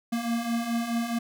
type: beating tone pair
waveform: square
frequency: 230 / 234.7 Hz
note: A#3 / A#3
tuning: -23 / +12 cents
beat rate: 4.7 Hz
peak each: -33 / -28 dBFS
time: 0.12-1.19 s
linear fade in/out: 10 ms
effects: none